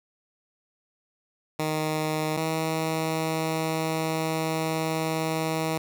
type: tone pair in turn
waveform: 10% pulse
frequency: 155.56 / 159.84 Hz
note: D#3 / D#3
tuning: 0 / +47 cents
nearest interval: unison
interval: 47 cents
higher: second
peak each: -17 dBFS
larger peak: neither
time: 1.59-2.37 / 2.37-5.78 s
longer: second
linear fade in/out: 5 ms
effects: none